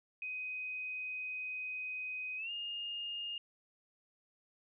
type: tone with pitch glide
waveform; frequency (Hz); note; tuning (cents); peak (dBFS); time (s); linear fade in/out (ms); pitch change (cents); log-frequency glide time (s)
sine; 2509 to 2833; D#7 to F7; +14 to +24; -38; 0.22-3.38; 2; +210; 2.37-2.51
effects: none